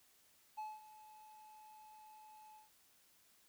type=tone with ADSR envelope; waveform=triangle; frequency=860 Hz; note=A5; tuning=40 cents flat; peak=-39 dBFS; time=0.57-2.7 s; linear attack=17 ms; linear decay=210 ms; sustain=-16 dB; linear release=140 ms; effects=white hiss -70 dBFS RMS until 3.48 s